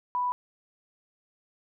sine tone, 987.8 Hz, B5, in tune, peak -25 dBFS, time 0.15-0.32 s, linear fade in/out 0 ms, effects none

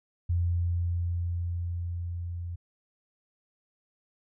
sine tone with level ramp, 86.6 Hz, F2, 14 cents flat, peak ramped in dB -23 to -33 dBFS, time 0.29-2.56 s, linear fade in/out 10 ms, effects none

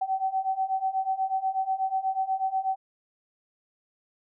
sine beating tone pair, 760 / 768.2 Hz, F#5 / G5, +46 / -35 cents, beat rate 8.2 Hz, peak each -29 / -27 dBFS, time 0.01-2.76 s, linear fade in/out 10 ms, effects none

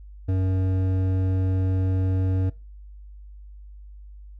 triangle tone with hard clipping, 93.8 Hz, F#2, 24 cents sharp, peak -22 dBFS, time 0.28-2.5 s, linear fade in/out 10 ms, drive 15 dB, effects noise-tail reverb RT60 0.3 s tail -21 dB re dry + added 50 Hz sine -40 dBFS peak until 4.39 s

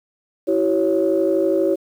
sine chord, C# diminished, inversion first, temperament equal with one note detuned, 329.6 / 381.9 / 554.4 Hz, E4 / G4 / C#5, 0 / -45 / 0 cents, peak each -19 dBFS, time 0.47-1.76 s, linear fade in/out 20 ms, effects tanh soft clip ceiling -7 dBFS + 8-bit

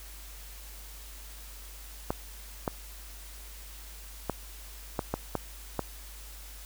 clicks, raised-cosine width 1 ms, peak -14 dBFS, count 7, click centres 2.105 / 2.678 / 4.297 / 4.992 / 5.14 / 5.353 / 5.793 s, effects added 50 Hz sine -45 dBFS peak until 6.65 s + white hiss -49 dBFS RMS until 6.65 s

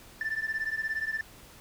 sine beating tone pair, 1760 / 1777 Hz, A6 / A6, 0 / +17 cents, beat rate 17 Hz, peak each -31 dBFS, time 0.21-1.21 s, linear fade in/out 2 ms, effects tanh soft clip ceiling -25 dBFS + pink hiss -52 dBFS RMS until 1.6 s

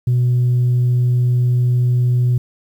sine tone, 123.47 Hz, B2, in tune, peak -10 dBFS, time 0.07-2.38 s, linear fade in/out 5 ms, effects tanh soft clip ceiling -10 dBFS + 8-bit

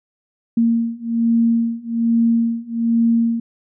sine beating tone pair, 230.4 / 231.6 Hz, A#3 / A#3, -20 / -11 cents, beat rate 1.2 Hz, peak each -18 / -17 dBFS, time 0.57-3.4 s, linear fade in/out 5 ms, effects none

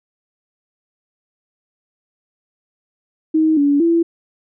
sine tone with pitch steps, 315.4 / 285.6 / 335.2 Hz, D#4 / D4 / E4, +24 / -48 / +29 cents, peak -11 dBFS, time 3.34-4.03 s, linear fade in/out 10 ms, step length 230 ms, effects none

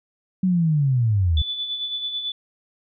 sine linear sweep, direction down, 190 to 70.8 Hz, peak -16 dBFS, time 0.43-1.42 s, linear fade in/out 5 ms
sine tone with tremolo, 3476 Hz, A7, 22 cents flat, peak -23 dBFS, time 1.37-2.32 s, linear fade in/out 2 ms, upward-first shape sine, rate 9.1 Hz, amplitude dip 50%
effects none

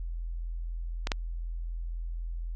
clicks, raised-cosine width 0.2 ms, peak -13 / -10 dBFS, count 2, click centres 1.071 / 1.118 s, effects added 42 Hz sine -32 dBFS peak until 2.55 s + low-pass 7000 Hz 12 dB/octave

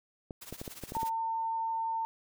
clicks, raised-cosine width 2 ms, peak -26 dBFS, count 8, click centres 0.308 / 0.526 / 0.615 / 0.678 / 0.837 / 0.921 / 0.968 / 1.031 s
white noise with tremolo, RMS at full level -44 dBFS, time 0.41-1.1 s, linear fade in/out 10 ms, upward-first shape triangle, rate 17 Hz, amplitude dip 85%
sine tone, 903 Hz, A5, 45 cents sharp, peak -30 dBFS, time 0.95-2.05 s, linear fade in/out 0 ms
effects none

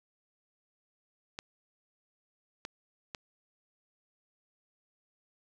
clicks, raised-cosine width 0.2 ms, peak -21 dBFS, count 3, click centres 1.389 / 2.651 / 3.148 s, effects none

